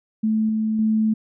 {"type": "tone with level steps", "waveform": "sine", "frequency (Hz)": 218.3, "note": "A3", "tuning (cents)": -13, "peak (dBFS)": [-17, -19, -16], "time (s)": [0.23, 1.14], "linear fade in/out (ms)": 10, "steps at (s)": [0.49, 0.79], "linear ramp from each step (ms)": 2, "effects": []}